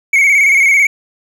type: tone with vibrato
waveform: triangle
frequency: 2217 Hz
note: C#7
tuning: in tune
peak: -5 dBFS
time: 0.13-0.87 s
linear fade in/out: 5 ms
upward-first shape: square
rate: 18 Hz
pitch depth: 47 cents each way
effects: none